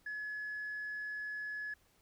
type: tone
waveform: sine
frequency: 1700 Hz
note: G#6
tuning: 40 cents sharp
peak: -37 dBFS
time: 0.06-1.74 s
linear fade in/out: 5 ms
effects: tanh soft clip ceiling -35 dBFS + pink hiss -70 dBFS RMS until 2.01 s